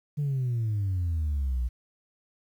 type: exponential sweep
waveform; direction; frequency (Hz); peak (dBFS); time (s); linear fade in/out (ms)
sine; down; 150 to 58.27; -23; 0.17-1.69; 20
effects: tanh soft clip ceiling -23 dBFS + 10-bit